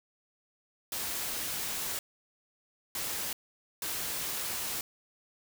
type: noise bursts at uneven times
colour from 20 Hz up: white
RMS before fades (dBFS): -35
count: 3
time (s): 0.92-1.99 / 2.95-3.33 / 3.82-4.81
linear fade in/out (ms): 2
effects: none